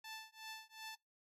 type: tone with tremolo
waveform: 10% pulse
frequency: 880 Hz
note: A5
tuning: in tune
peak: -37 dBFS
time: 0.04-0.95 s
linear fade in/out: 5 ms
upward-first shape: triangle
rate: 2.7 Hz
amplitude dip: 100%
effects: noise-tail reverb RT60 0.2 s tail -26 dB re dry + AAC 32 kbps